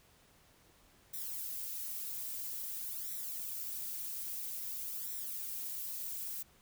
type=noise with flanger; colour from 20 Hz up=violet; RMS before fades=-41 dBFS; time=1.13-6.43 s; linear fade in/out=10 ms; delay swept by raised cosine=0.52 to 4.22 ms; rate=0.5 Hz; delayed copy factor=+0.9; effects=pink hiss -65 dBFS RMS until 6.61 s